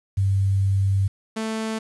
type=tone pair in turn; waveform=sine / sawtooth; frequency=97.6 / 220.9 Hz; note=G2 / A3; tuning=-7 / +7 cents; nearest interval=octave + major second; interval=1414 cents; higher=second; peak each=-17 / -21 dBFS; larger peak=first; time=0.17-1.08 / 1.36-1.79 s; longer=first; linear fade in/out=10 ms; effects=resampled to 24000 Hz + 8-bit